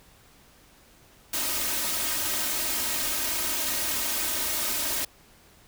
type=noise with comb filter; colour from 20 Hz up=white; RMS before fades=-28 dBFS; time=1.33-5.05 s; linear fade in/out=5 ms; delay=3.2 ms; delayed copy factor=+0.85; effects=pink hiss -56 dBFS RMS until 5.67 s